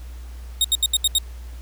sawtooth tone bursts, 3729 Hz, A#7, in tune, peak -12 dBFS, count 6, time 0.61-1.184 s, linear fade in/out 2 ms, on 34 ms, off 74 ms, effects added 60 Hz sine -33 dBFS peak until 1.61 s + pink hiss -50 dBFS RMS until 1.61 s

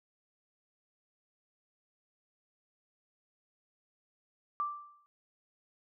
sine tone with exponential decay, 1174.7 Hz, D6, in tune, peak -28 dBFS, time 4.6-5.06 s, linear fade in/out 0 ms, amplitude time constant 99 ms, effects none

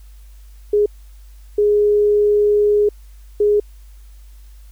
sine tone bursts at uneven times, 415.3 Hz, G#4, in tune, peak -11 dBFS, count 3, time 0.73-0.86 / 1.58-2.89 / 3.4-3.6 s, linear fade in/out 5 ms, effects added 50 Hz sine -38 dBFS peak until 4.71 s + white hiss -56 dBFS RMS until 4.71 s

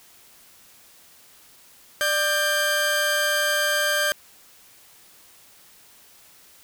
sawtooth tone pair together, 595 / 1584.1 Hz, D5 / G6, +22 / +18 cents, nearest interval octave + perfect fourth, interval 1696 cents, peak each -21 / -18 dBFS, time 2.01-4.12 s, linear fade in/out 0 ms, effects white hiss -52 dBFS RMS until 6.63 s

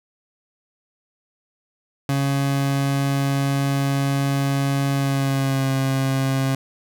30% pulse tone with pitch glide, 138.59 to 134.26 Hz, C#3 to C3, 0 to +45 cents, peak -16 dBFS, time 2.09-6.55 s, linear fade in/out 2 ms, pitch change -55 cents, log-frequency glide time 4.93-5.69 s, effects none

